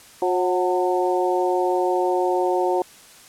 harmonic tone with a mistuned harmonic, 180.3 Hz, F#3, 45 cents flat, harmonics 2 / 3 / 4 / 5, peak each -21 / -25 / -24 / -26 dBFS, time 0.22-2.82 s, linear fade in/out 2 ms, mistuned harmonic 4, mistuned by +37 cents, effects white hiss -47 dBFS RMS until 3.28 s + low-pass 11000 Hz 12 dB/octave

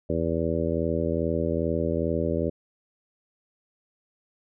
harmonic tone, 82.41 Hz, E2, in tune, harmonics 1 / 2 / 3 / 4 / 5 / 6 / 7, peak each -31 / -31 / -31 / -31 / -31 / -31 / -31 dBFS, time 0.09-2.5 s, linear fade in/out 10 ms, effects none

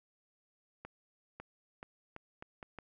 accelerating click train, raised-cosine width 0.5 ms, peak -30 dBFS, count 7, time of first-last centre 0.85-2.787 s, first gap 550 ms, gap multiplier 0.78, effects none

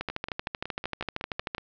two click trains, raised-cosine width 0.3 ms, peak -18 / -14 dBFS, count 9 / 21, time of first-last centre 0.1-1.581 / 0.01-1.548 s, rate 5.4 / 13 Hz, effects low-pass 5000 Hz 12 dB/octave

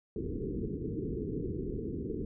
white low-pass noise, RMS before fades -36 dBFS, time 0.16-2.25 s, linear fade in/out 2 ms, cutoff 450 Hz, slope 96 dB/octave, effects none

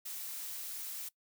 blue noise, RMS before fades -42 dBFS, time 0.05-1.09 s, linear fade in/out 10 ms, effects noise-tail reverb RT60 0.1 s tail -21 dB re dry

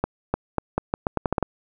accelerating click train, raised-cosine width 1 ms, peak -7 dBFS, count 11, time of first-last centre 0.04-1.427 s, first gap 300 ms, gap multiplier 0.81, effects none

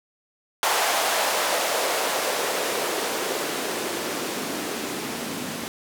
blue noise with band-pass filter sweep, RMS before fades -26 dBFS, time 0.63-5.68 s, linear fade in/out 0 ms, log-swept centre 750 to 210 Hz, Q 1.8, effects none

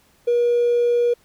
triangle tone with hard clipping, 479.1 Hz, A#4, 47 cents sharp, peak -15 dBFS, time 0.27-1.14 s, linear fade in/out 10 ms, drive 3 dB, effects pink hiss -58 dBFS RMS until 1.24 s

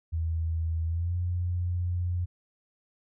sine tone with pitch glide, 81.6 to 88.47 Hz, E2 to F2, -17 to +23 cents, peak -26 dBFS, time 0.12-2.26 s, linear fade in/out 20 ms, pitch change +140 cents, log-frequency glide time 0.86-1.16 s, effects none

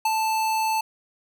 square tone with ADSR envelope, 880 Hz, A5, in tune, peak -19 dBFS, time 0.05-0.81 s, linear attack 5 ms, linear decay 34 ms, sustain -3 dB, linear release 6 ms, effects none

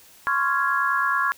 sine chord, Db major seventh, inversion third, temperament just, 1039.4 / 1108.7 / 1385.9 / 1663.1 Hz, C6 / Db6 / F6 / Ab6, -12 / 0 / -14 / +2 cents, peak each -28 / -24 / -25 / -24 dBFS, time 0.27-1.32 s, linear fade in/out 0 ms, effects white hiss -51 dBFS RMS until 1.37 s

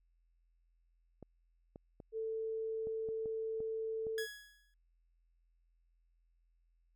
clicks, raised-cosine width 2 ms, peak -36 dBFS, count 8, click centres 1.227 / 1.759 / 2.002 / 2.871 / 3.088 / 3.258 / 3.604 / 4.068 s
sine tone, 444.1 Hz, A4, 16 cents sharp, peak -36 dBFS, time 2.12-4.27 s, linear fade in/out 50 ms
sawtooth tone with exponential decay, 1675 Hz, G#6, 14 cents sharp, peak -34 dBFS, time 4.18-4.74 s, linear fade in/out 1 ms, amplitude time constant 120 ms
effects added 42 Hz sine -70 dBFS peak until 6.95 s

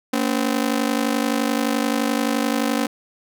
sawtooth ring-modulated tone, 257 Hz, C4, 31 cents flat, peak -12 dBFS, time 0.13-2.87 s, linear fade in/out 5 ms, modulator 25.8 Hz, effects none

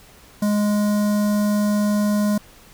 square tone with notch filter, 207.7 Hz, G#3, in tune, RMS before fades -19 dBFS, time 0.42-2.38 s, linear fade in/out 5 ms, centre 2600 Hz, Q 0.56, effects pink hiss -48 dBFS RMS until 2.73 s

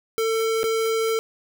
square tone with dropouts, 447.8 Hz, A4, 30 cents sharp, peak -21 dBFS, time 0.18-1.19 s, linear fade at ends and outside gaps 0 ms, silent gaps 0.632-0.64 s, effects none

